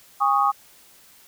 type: chord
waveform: sine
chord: Ab suspended fourth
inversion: none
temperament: equal with one note detuned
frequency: 813 / 1108.7 / 1244.5 Hz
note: Ab5 / Db6 / Eb6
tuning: -37 / 0 / 0 cents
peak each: -21 dBFS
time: 0.2-0.52 s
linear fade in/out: 20 ms
effects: white hiss -52 dBFS RMS until 1.27 s